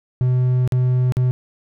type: tone with dropouts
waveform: triangle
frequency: 126.3 Hz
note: B2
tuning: 39 cents sharp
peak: -12 dBFS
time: 0.21-1.31 s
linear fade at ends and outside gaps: 0 ms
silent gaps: 0.676-0.722 / 1.122-1.169 s
effects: none